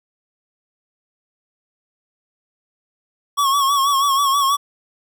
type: tone with vibrato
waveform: square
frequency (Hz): 1110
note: C#6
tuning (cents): +2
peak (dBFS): -15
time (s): 3.37-4.57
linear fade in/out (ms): 20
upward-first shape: sine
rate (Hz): 6.2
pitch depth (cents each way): 60
effects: none